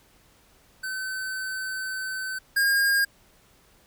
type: tone pair in turn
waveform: square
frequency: 1528 / 1618.9 Hz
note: G6 / G#6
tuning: -45 / -45 cents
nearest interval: minor second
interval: 100 cents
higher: second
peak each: -30 / -20 dBFS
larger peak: second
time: 0.83-2.39 / 2.56-3.05 s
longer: first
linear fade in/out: 10 ms
effects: pink hiss -59 dBFS RMS until 3.86 s